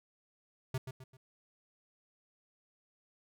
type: tone with echo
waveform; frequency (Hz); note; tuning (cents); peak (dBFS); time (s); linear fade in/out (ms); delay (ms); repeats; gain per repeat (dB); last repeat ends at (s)
square; 130.3; C3; -7; -33; 0.74-0.78; 5; 130; 3; -8; 1.17
effects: none